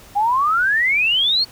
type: exponential sweep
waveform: sine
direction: up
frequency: 791 to 4435 Hz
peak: -14 dBFS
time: 0.15-1.45 s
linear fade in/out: 20 ms
effects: pink hiss -44 dBFS RMS until 1.51 s